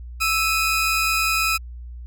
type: tone pair together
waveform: sawtooth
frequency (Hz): 1316.2 / 2487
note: E6 / D#7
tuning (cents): -3 / -1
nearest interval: major seventh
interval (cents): 1102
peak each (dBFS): -18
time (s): 0.2-1.58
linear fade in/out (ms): 20
effects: added 60 Hz sine -33 dBFS peak until 2.06 s